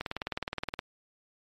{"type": "click train", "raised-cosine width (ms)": 0.3, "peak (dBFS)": -16, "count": 16, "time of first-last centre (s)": [0.01, 0.791], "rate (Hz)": 19.2, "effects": ["MP3 64 kbps"]}